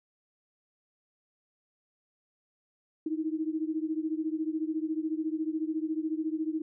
sine beating tone pair, 310.7 / 324.7 Hz, D#4 / E4, -2 / -26 cents, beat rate 14 Hz, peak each -31 / -33 dBFS, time 3.06-6.62 s, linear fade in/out 5 ms, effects none

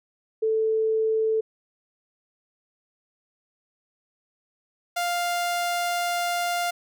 sine / sawtooth tone pair in turn, 440.7 / 699.6 Hz, A4 / F5, +3 / +3 cents, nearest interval minor sixth, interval 800 cents, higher second, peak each -20 / -20 dBFS, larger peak neither, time 0.42-1.41 / 4.96-6.71 s, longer second, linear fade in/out 10 ms, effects none

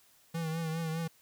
square tone with vibrato, 162.5 Hz, E3, 24 cents flat, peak -33 dBFS, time 0.34-1.08 s, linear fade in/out 10 ms, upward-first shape triangle, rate 4.9 Hz, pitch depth 57 cents each way, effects white hiss -64 dBFS RMS until 1.21 s

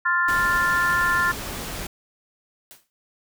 sine chord, F major, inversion second, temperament equal, 1046.5 / 1396.9 / 1760 Hz, C6 / F6 / A6, 0 / 0 / 0 cents, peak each -24 / -22 / -22 dBFS, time 0.05-1.32 s, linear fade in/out 10 ms
pink noise, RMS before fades -32 dBFS, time 0.28-1.87 s, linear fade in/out 5 ms
white noise with exponential decay, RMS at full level -41 dBFS, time 2.71-2.9 s, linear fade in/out 0 ms, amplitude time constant 40 ms
effects none

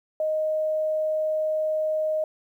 sine tone, 622.3 Hz, D#5, in tune, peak -22 dBFS, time 0.2-2.24 s, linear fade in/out 2 ms, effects 10-bit

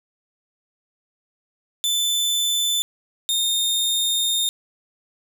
sawtooth tone pair in turn, 3520 / 3661 Hz, A7 / A#7, 0 / -32 cents, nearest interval minor second, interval 68 cents, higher second, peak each -16 dBFS, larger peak neither, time 1.84-2.82 / 3.29-4.49 s, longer second, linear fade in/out 0 ms, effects none

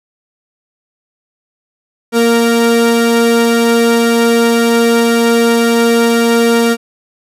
45% pulse tone pair together, 233.1 / 464.3 Hz, A#3 / A#4, 0 / -7 cents, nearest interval octave, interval 1193 cents, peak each -11 dBFS, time 2.12-6.77 s, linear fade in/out 50 ms, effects resampled to 32000 Hz

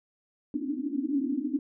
white band-pass noise, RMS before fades -30 dBFS, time 0.54-1.59 s, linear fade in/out 2 ms, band 260 to 300 Hz, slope 96 dB/octave, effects none

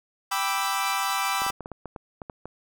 sawtooth chord, E minor seventh, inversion first, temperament equal, 784 / 987.8 / 1174.7 / 1318.5 Hz, G5 / B5 / D6 / E6, 0 / 0 / 0 / 0 cents, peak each -26 / -26 / -26 / -27 dBFS, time 0.31-1.51 s, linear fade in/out 10 ms
clicks, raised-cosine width 1 ms, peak -22 dBFS, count 11, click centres 1.419 / 1.465 / 1.502 / 1.607 / 1.659 / 1.717 / 1.857 / 1.962 / 2.218 / 2.298 / 2.456 s
effects none

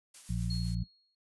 blue noise with tremolo, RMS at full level -47 dBFS, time 0.14-0.75 s, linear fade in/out 5 ms, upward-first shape triangle, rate 7.9 Hz, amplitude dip 45%
harmonic tone, 58.27 Hz, A#1, in tune, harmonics 1 / 2 / 3, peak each -35 / -35 / -35 dBFS, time 0.29-0.84 s, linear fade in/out 10 ms
sine tone with exponential decay, 4303 Hz, C8, 48 cents sharp, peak -37 dBFS, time 0.5-1.15 s, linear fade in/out 5 ms, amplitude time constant 140 ms
effects noise-tail reverb RT60 0.1 s tail -18 dB re dry + resampled to 24000 Hz

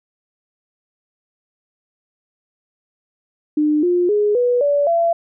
sine tone with pitch steps, 301.2 / 354.1 / 416.2 / 489.3 / 575.2 / 676.2 Hz, D4 / F4 / G#4 / B4 / D5 / E5, +44 / +24 / +4 / -16 / -36 / +44 cents, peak -13 dBFS, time 3.57-5.13 s, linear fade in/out 5 ms, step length 260 ms, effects none

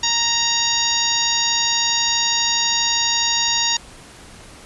harmonic tone with a mistuned harmonic, 932.3 Hz, A#5, in tune, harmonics 1 / 2 / 3 / 4 / 5 / 6 / 7, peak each -26 / -27 / -27 / -22 / -24 / -24 / -23 dBFS, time 0.03-3.77 s, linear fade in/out 5 ms, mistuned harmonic 7, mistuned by +50 cents, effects pink hiss -42 dBFS RMS until 4.65 s + resampled to 24000 Hz

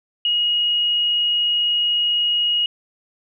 sine tone, 2886 Hz, F#7, 44 cents flat, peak -16 dBFS, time 0.25-2.66 s, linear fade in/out 2 ms, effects none

